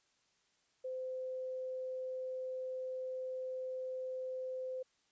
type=tone; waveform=sine; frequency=515 Hz; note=C5; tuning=28 cents flat; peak=-38 dBFS; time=0.84-4.83 s; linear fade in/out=10 ms; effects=white hiss -75 dBFS RMS until 5.11 s + resampled to 16000 Hz